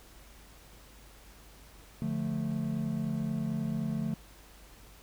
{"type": "chord", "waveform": "triangle", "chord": "D minor", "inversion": "none", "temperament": "just", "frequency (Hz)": [146.83, 176.2, 220.2], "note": ["D3", "F3", "A3"], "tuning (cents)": [0, 16, 2], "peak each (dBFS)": [-33, -34, -31], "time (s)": [2.02, 4.14], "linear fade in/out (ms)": 0, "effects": ["added 50 Hz sine -55 dBFS peak until 5.02 s", "pink hiss -56 dBFS RMS until 5.02 s"]}